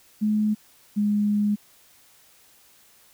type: tone pair in turn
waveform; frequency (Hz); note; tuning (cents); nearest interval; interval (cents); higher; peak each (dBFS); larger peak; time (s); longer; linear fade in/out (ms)
sine; 212.6 / 207.3; G#3 / G#3; +41 / -3; unison; 44; first; -19; neither; 0.21-0.55 / 0.96-1.56; second; 20
effects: white hiss -56 dBFS RMS until 3.13 s